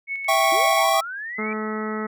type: tone with tremolo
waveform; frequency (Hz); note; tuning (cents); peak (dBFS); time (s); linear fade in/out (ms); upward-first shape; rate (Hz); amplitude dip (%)
sine; 2207; C#7; -8; -24; 0.07-0.85; 50; square; 5.7; 40
type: chord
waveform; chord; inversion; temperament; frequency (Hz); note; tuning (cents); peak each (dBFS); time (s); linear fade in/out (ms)
square; C# diminished; first; equal; 659.3 / 784 / 1108.7; E5 / G5 / C#6; 0 / 0 / 0; -22; 0.28-1.01; 10
type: linear sweep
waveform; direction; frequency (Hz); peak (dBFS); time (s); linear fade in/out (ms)
sine; up; 311.1 to 2349; -29; 0.52-1.53; 2
type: harmonic tone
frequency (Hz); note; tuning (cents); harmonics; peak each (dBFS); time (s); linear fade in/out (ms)
215.7; A3; -34; 1 / 2 / 3 / 4 / 5 / 6 / 7 / 8 / 9 / 10; -28 / -30 / -39 / -38 / -42 / -32 / -42 / -45 / -36 / -46; 1.38-2.07; 10
effects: none